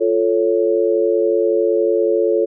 sine chord, F augmented, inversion none, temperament equal, 349.2 / 440 / 554.4 Hz, F4 / A4 / C#5, 0 / 0 / 0 cents, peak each -18 / -16 / -19 dBFS, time 0-2.46 s, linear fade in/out 20 ms, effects none

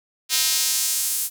square tone with high-pass filter sweep, 143.2 Hz, D3, 43 cents flat, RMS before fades -22 dBFS, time 0.29-1.3 s, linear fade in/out 50 ms, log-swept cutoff 4100 to 9800 Hz, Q 0.99, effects none

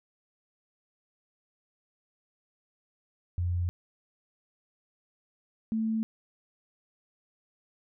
sine tone pair in turn, 88 / 221.7 Hz, F2 / A3, +14 / +13 cents, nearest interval octave + major third, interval 1599 cents, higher second, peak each -26 / -26 dBFS, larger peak neither, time 3.38-3.69 / 5.72-6.03 s, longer neither, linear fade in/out 0 ms, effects none

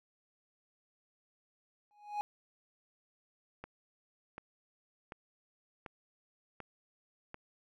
triangle tone with exponential growth, 830.6 Hz, G#5, in tune, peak -28 dBFS, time 1.91-2.21 s, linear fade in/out 0 ms, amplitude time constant 64 ms
click train, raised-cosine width 0.5 ms, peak -29 dBFS, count 6, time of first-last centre 3.64-7.344 s, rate 1.35 Hz
effects none

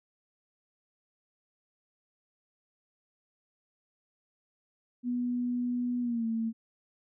sine tone with pitch glide, 244.9 to 225.9 Hz, B3 to A3, -14 to +46 cents, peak -28 dBFS, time 5.03-6.53 s, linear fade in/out 50 ms, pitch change -140 cents, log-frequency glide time 6.01-6.26 s, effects none

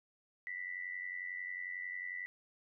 sine tone with amplitude modulation, 1975.5 Hz, B6, in tune, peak -36 dBFS, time 0.47-2.26 s, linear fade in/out 0 ms, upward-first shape sine, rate 91.1 Hz, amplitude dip 75%, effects none

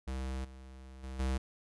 square tone with level steps, 65.41 Hz, C2, in tune, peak -36 / -49 / -41 / -31 dBFS, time 0.07-1.38 s, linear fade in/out 10 ms, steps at 0.44 / 1.03 / 1.19 s, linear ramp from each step 10 ms, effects resampled to 24000 Hz

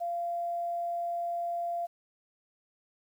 sine tone with quantisation, 690 Hz, F5, 21 cents flat, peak -30 dBFS, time 0-1.87 s, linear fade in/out 20 ms, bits 10, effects none

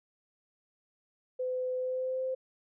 sine tone with pitch glide, 508 to 519.6 Hz, B4 to C5, +49 to -12 cents, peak -30 dBFS, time 1.39-2.35 s, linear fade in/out 10 ms, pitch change +39 cents, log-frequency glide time 1.77-2.23 s, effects none

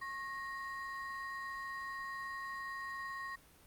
triangle ring-modulated tone, 1480 Hz, F#6, in tune, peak -35 dBFS, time 0.01-3.36 s, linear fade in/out 10 ms, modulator 392 Hz, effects pink hiss -62 dBFS RMS until 3.66 s + Opus 32 kbps

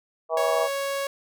harmonic tone, 161.8 Hz, E3, 32 cents flat, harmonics 3 / 4 / 5 / 6 / 7, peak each -27 / -24 / -31 / -33 / -31 dBFS, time 0.29-0.69 s, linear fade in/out 50 ms
sawtooth tone, 554.4 Hz, C#5, in tune, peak -22 dBFS, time 0.37-1.07 s, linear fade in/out 2 ms
effects none

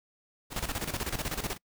pink noise with tremolo, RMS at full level -32 dBFS, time 0.5-1.58 s, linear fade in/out 50 ms, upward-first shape square, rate 16 Hz, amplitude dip 70%, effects noise-tail reverb RT60 0.1 s tail -26 dB re dry

